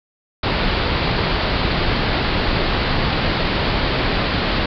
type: low-pass noise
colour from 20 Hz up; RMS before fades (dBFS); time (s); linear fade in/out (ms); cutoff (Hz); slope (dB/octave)
pink; -19; 0.43-4.66; 5; 4800; 96
effects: none